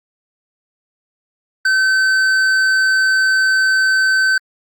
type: tone with hard clipping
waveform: sine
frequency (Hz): 1535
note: G6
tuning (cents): -37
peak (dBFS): -13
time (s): 1.65-4.38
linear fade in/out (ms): 5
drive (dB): 8
effects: Opus 48 kbps